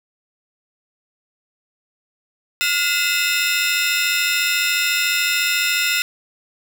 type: tone cluster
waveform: 30% pulse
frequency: 1427 / 2040 / 2573 / 2667 / 3650 Hz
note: F6 / C7 / E7 / E7 / A#7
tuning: +37 / -44 / -43 / +20 / -37 cents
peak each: -21 dBFS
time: 2.61-6.02 s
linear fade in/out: 0 ms
effects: none